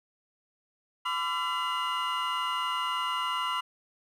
triangle tone cluster, 1009 / 1161 / 1356 / 2020 / 2850 Hz, B5 / D6 / E6 / B6 / F7, +37 / -20 / +49 / +39 / +34 cents, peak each -30 / -35 / -32 / -39 / -33 dBFS, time 1.05-3.61 s, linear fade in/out 10 ms, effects none

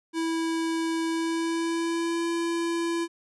square tone with pitch glide, 327.7 to 336.9 Hz, E4 to E4, -10 to +38 cents, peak -26 dBFS, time 0.13-3.08 s, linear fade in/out 50 ms, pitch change +48 cents, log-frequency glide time 1.08-2.26 s, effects resampled to 24000 Hz

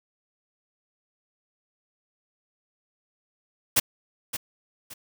white noise with echo, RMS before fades -19 dBFS, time 3.76-3.8 s, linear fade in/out 10 ms, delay 570 ms, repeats 2, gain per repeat -11 dB, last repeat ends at 4.94 s, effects none

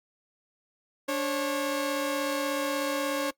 sawtooth tone pair together, 290 / 543.5 Hz, D4 / C#5, -22 / -34 cents, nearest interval major seventh, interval 1088 cents, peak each -27 / -25 dBFS, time 1.08-3.31 s, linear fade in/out 10 ms, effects noise-tail reverb RT60 0.1 s tail -21 dB re dry + Opus 48 kbps

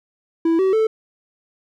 triangle tone with pitch steps, 329.6 / 380.8 / 440 Hz, E4 / F#4 / A4, 0 / +50 / 0 cents, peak -12 dBFS, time 0.45-0.87 s, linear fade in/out 5 ms, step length 140 ms, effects none

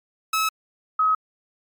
sawtooth / sine tone pair in turn, 1294 / 1273.2 Hz, E6 / D#6, -32 / +39 cents, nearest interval unison, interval 29 cents, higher first, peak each -16 dBFS, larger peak neither, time 0.33-0.49 / 0.99-1.15 s, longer neither, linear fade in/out 5 ms, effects MP3 96 kbps

